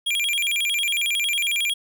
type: tone with vibrato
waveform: square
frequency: 2794 Hz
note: F7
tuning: in tune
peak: -21 dBFS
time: 0.06-1.74 s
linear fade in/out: 10 ms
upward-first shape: square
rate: 11 Hz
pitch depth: 280 cents each way
effects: 9-bit